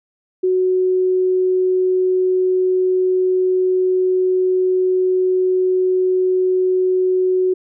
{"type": "tone", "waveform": "sine", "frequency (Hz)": 370, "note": "F#4", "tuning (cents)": 0, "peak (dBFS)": -13, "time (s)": [0.43, 7.54], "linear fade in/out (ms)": 10, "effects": []}